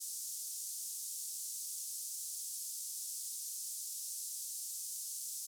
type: band-pass noise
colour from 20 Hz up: white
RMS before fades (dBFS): -43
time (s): 0-5.47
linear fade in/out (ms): 20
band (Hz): 5700 to 11000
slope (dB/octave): 24
effects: none